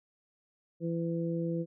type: harmonic tone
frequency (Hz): 167.5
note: E3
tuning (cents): +28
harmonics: 1 / 2 / 3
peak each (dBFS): -32 / -35 / -37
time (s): 0.8-1.66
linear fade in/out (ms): 50
effects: none